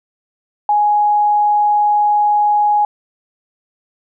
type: tone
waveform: sine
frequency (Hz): 833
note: G#5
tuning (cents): +5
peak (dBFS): -10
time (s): 0.69-2.85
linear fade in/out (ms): 2
effects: none